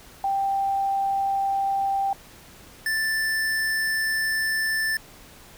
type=tone pair in turn; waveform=sine / square; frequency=786 / 1764.5 Hz; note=G5 / A6; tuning=+4 / +4 cents; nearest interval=octave + major second; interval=1400 cents; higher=second; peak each=-21 / -23 dBFS; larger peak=first; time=0.24-2.13 / 2.86-4.97 s; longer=second; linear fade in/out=2 ms; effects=pink hiss -48 dBFS RMS until 5.57 s